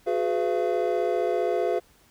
triangle tone cluster, 365.1 / 420.3 / 502 / 682 Hz, F#4 / G#4 / B4 / F5, -23 / +21 / +28 / -41 cents, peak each -26 dBFS, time 0.06-1.8 s, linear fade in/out 20 ms, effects pink hiss -59 dBFS RMS until 2.1 s

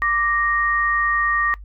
sine tone pair together, 1174.7 / 1864.7 Hz, D6 / A#6, 0 / 0 cents, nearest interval minor sixth, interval 800 cents, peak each -20 dBFS, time 0.02-1.54 s, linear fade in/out 0 ms, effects noise-tail reverb RT60 0.1 s tail -19 dB re dry + added 50 Hz sine -35 dBFS peak until 1.64 s

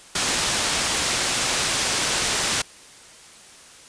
white low-pass noise, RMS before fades -23 dBFS, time 0.15-2.62 s, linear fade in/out 5 ms, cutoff 7600 Hz, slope 12 dB/octave, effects white hiss -46 dBFS RMS until 3.88 s + resampled to 22050 Hz

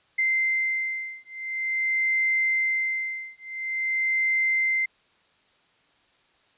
sine beating tone pair, 2081 / 2081.47 Hz, C7 / C7, -10 / -10 cents, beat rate 0.47 Hz, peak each -26 dBFS, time 0.18-4.86 s, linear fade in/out 10 ms, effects white hiss -63 dBFS RMS until 6.57 s + resampled to 8000 Hz

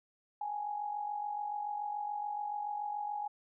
sine tone with amplitude modulation, 830.6 Hz, G#5, in tune, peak -32 dBFS, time 0.41-3.28 s, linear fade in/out 5 ms, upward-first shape sine, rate 47 Hz, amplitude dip 60%, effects none

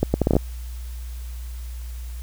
accelerating click train, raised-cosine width 2 ms, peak -4 dBFS, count 8, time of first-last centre 0.03-0.366 s, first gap 110 ms, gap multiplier 0.7, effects added 60 Hz sine -30 dBFS peak until 2.22 s + white hiss -48 dBFS RMS until 2.22 s

